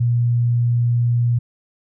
sine tone, 119.6 Hz, A#2, 45 cents sharp, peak -14 dBFS, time 0-1.39 s, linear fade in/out 10 ms, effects none

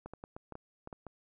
clicks, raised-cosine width 1 ms, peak -30 dBFS, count 9, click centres 0.06 / 0.136 / 0.239 / 0.365 / 0.523 / 0.554 / 0.874 / 0.928 / 1.067 s, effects none

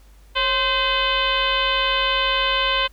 sine tone with frequency modulation, 2050 Hz, C7, 36 cents flat, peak -17 dBFS, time 0.35-2.88 s, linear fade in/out 20 ms, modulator 502 Hz, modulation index 3, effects added 50 Hz sine -46 dBFS peak until 2.92 s + pink hiss -57 dBFS RMS until 2.92 s

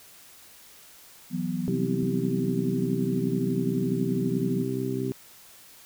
sine chord, E suspended second, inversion none, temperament equal, 164.81 / 185 / 246.9 Hz, E3 / F#3 / B3, 0 / 0 / 0 cents, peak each -32 / -30 / -31 dBFS, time 1.3-4.66 s, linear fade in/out 50 ms
harmonic tone, 64.7 Hz, C2, 19 cents flat, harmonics 2 / 3 / 4 / 5 / 6, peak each -32 / -36 / -31 / -36 / -31 dBFS, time 1.68-5.12 s, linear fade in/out 0 ms
click, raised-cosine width 3 ms, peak -29 dBFS, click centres 2.029 s
effects white hiss -51 dBFS RMS until 5.85 s

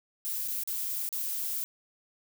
violet noise with dropouts, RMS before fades -33 dBFS, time 0.25-1.64 s, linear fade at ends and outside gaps 0 ms, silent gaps 0.477-0.482 / 0.635-0.675 / 1.09-1.127 s, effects none

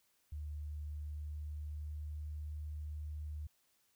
sine tone with pitch glide, 74.7 to 75.57 Hz, D2 to D#2, +30 to -50 cents, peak -40 dBFS, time 0.32-3.47 s, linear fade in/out 5 ms, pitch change +20 cents, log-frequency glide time 0.65-2.57 s, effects white hiss -75 dBFS RMS until 3.95 s

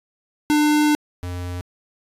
square tone pair in turn, 299.5 / 89.04 Hz, D4 / F2, +34 / +34 cents, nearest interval octave + major sixth, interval 2100 cents, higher first, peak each -15 / -27 dBFS, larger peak first, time 0.5-0.95 / 1.23-1.61 s, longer first, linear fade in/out 0 ms, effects resampled to 32000 Hz

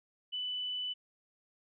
sine tone, 2989 Hz, F#7, 17 cents sharp, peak -34 dBFS, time 0.32-0.94 s, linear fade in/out 20 ms, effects none

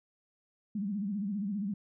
sine tone with vibrato, 201.9 Hz, G#3, 49 cents flat, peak -31 dBFS, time 0.75-1.74 s, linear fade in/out 5 ms, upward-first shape sine, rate 15 Hz, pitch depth 120 cents each way, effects none

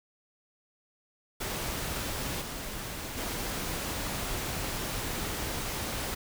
pink noise with level steps, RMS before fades -34 / -38 / -34 dBFS, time 1.4-6.15 s, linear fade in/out 10 ms, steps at 2.41 / 3.17 s, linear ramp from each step 10 ms, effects none

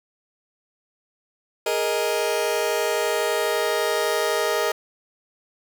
sawtooth chord, Ab suspended second, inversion none, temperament just, 415.3 / 467.2 / 623 Hz, Ab4 / Bb4 / Eb5, 0 / +4 / +2 cents, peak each -22 / -21 / -21 dBFS, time 1.66-4.72 s, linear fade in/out 5 ms, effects none

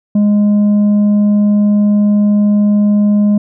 sine tone with tanh clipping, 206.8 Hz, G#3, 7 cents flat, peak -8 dBFS, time 0.15-3.38 s, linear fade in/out 5 ms, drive 4 dB, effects none

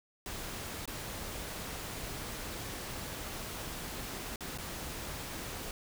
pink noise with dropouts, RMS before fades -41 dBFS, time 0.26-5.71 s, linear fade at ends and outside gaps 1 ms, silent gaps 0.856-0.876 / 4.359-4.407 / 4.576-4.584 s, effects none

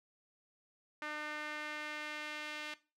sawtooth tone with band-pass filter sweep, 301.6 Hz, D4, 46 cents sharp, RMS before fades -43 dBFS, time 1.02-2.74 s, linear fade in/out 2 ms, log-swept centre 1700 to 2700 Hz, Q 1.5, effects noise-tail reverb RT60 0.3 s tail -17 dB re dry

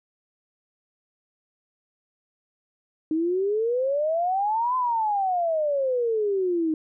sine exponential two-way sweep, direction up then down, 308.5 to 1030 to 308.5 Hz, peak -21 dBFS, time 3.11-6.74 s, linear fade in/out 2 ms, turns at 4.76 s, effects none

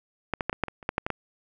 clicks, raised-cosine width 0.5 ms, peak -11 / -12 / -10 / -15 / -8 / -21 / -29 / -10 / -9 / -13 / -12 dBFS, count 11, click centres 0.337 / 0.408 / 0.496 / 0.529 / 0.637 / 0.683 / 0.828 / 0.891 / 0.981 / 1.065 / 1.103 s, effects none

